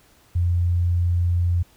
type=tone; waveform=sine; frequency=87.31 Hz; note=F2; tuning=in tune; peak=-17 dBFS; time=0.35-1.63 s; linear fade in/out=10 ms; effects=pink hiss -56 dBFS RMS until 1.76 s